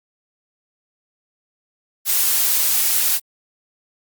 blue noise, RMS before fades -17 dBFS, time 2.05-3.2 s, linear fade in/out 50 ms, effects Opus 48 kbps

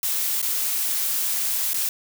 blue noise with dropouts, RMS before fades -24 dBFS, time 0.03-1.89 s, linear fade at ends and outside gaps 2 ms, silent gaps 0.417-0.426 / 1.734-1.742 s, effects none

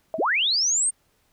sine tone with exponential decay, 644 Hz, E5, 41 cents flat, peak -21 dBFS, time 0.14-0.26 s, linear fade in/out 1 ms, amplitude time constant 26 ms
sine linear sweep, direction up, 130.7 to 8840 Hz, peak -19 dBFS, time 0.18-0.91 s, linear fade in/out 20 ms
effects pink hiss -66 dBFS RMS until 1.32 s

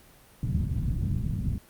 white low-pass noise, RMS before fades -28 dBFS, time 0.43-1.58 s, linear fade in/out 2 ms, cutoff 170 Hz, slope 24 dB/octave, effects pink hiss -55 dBFS RMS until 1.69 s + Opus 32 kbps

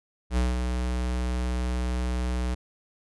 square tone with ADSR envelope, 61.74 Hz, B1, in tune, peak -21 dBFS, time 0.3-2.55 s, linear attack 71 ms, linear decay 180 ms, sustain -5 dB, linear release 12 ms, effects resampled to 24000 Hz

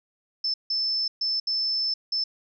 sine tone bursts at uneven times, 5274 Hz, E8, in tune, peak -23 dBFS, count 5, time 0.44-0.54 / 0.7-1.08 / 1.21-1.4 / 1.47-1.94 / 2.12-2.24 s, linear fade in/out 5 ms, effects none

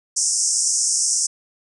pink band-pass noise, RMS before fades -20 dBFS, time 0.16-1.27 s, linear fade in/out 10 ms, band 5300 to 9300 Hz, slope 96 dB/octave, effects none

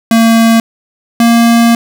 square tone pair in turn, 227.5 / 232.8 Hz, A#3 / A#3, -42 / -2 cents, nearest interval unison, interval 40 cents, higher second, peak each -5 dBFS, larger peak neither, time 0.11-0.6 / 1.2-1.75 s, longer second, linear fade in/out 2 ms, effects none

